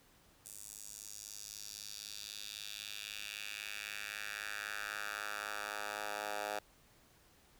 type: tone with high-pass filter sweep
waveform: 10% pulse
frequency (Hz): 103.83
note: G#2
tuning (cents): 0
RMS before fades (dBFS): -44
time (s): 0.45-6.59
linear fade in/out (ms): 5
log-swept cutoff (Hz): 8400 to 750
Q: 2
effects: pink hiss -66 dBFS RMS until 7.59 s